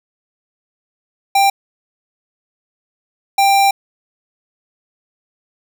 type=tone bursts at uneven times; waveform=square; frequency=790 Hz; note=G5; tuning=13 cents sharp; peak=-10 dBFS; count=2; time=1.35-1.5 / 3.38-3.71 s; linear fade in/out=5 ms; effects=none